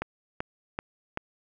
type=click train; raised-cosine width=0.5 ms; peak=-15 dBFS; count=4; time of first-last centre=0.02-1.174 s; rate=2.6 Hz; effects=none